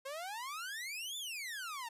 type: exponential two-way sweep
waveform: sawtooth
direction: up then down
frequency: 523.3 to 3581 to 887 Hz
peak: -37 dBFS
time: 0.05-1.89 s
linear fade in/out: 10 ms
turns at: 1.17 s
effects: resampled to 32000 Hz